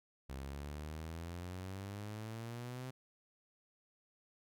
sawtooth exponential sweep, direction up, 65.7 to 130.4 Hz, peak -39 dBFS, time 0.29-2.91 s, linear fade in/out 10 ms, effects none

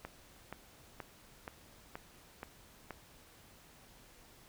click train, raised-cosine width 0.5 ms, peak -27 dBFS, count 7, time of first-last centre 0.05-2.907 s, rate 2.1 Hz, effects pink hiss -60 dBFS RMS until 4.48 s

